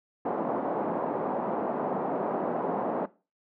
white band-pass noise, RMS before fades -30 dBFS, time 0.25-3.06 s, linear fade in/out 5 ms, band 190 to 870 Hz, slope 24 dB/octave, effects noise-tail reverb RT60 0.3 s tail -18 dB re dry

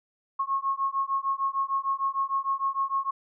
sine beating tone pair, 1086 / 1092.6 Hz, C#6 / C#6, -36 / -25 cents, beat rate 6.6 Hz, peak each -28 dBFS, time 0.39-3.11 s, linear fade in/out 10 ms, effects none

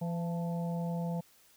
harmonic tone with a mistuned harmonic, 169.6 Hz, E3, 50 cents sharp, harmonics 1 / 3 / 4 / 5, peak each -32 / -42 / -44 / -46 dBFS, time 0.01-1.21 s, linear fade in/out 10 ms, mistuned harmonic 5, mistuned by +57 cents, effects white hiss -63 dBFS RMS until 1.56 s

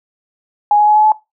sine tone with pitch steps, 830.6 / 837.8 / 845.1 / 852.5 / 859.9 Hz, G#5 / G#5 / G#5 / G#5 / A5, 0 / +15 / +30 / +45 / -40 cents, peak -7 dBFS, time 0.71-1.12 s, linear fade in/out 2 ms, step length 82 ms, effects noise-tail reverb RT60 0.2 s tail -18 dB re dry

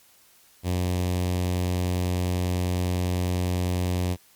sawtooth tone with notch filter, 90 Hz, F#2, 47 cents flat, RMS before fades -25 dBFS, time 0.63-4.17 s, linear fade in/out 50 ms, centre 1400 Hz, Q 1.3, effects white hiss -57 dBFS RMS until 4.35 s + MP3 96 kbps

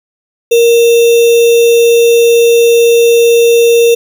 sine tone with sample-and-hold, 467.9 Hz, A#4, 6 cents sharp, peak -3 dBFS, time 0.51-3.95 s, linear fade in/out 10 ms, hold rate 3150 Hz, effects none

